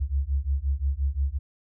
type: beating tone pair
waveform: sine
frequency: 66.4 / 72.1 Hz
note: C2 / D2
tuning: +26 / -31 cents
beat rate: 5.7 Hz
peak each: -26 dBFS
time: 0-1.39 s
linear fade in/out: 20 ms
effects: none